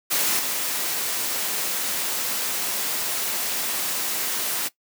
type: noise with level steps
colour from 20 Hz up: white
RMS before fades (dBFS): -22 / -26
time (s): 0.1-4.69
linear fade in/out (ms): 20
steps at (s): 0.39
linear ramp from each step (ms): 2
effects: noise-tail reverb RT60 0.1 s tail -18 dB re dry + high-pass 200 Hz 12 dB/octave